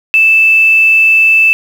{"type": "tone with quantisation", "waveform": "sine", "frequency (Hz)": 2637, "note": "E7", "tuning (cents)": 0, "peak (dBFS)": -4, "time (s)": [0.14, 1.53], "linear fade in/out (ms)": 0, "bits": 5, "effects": []}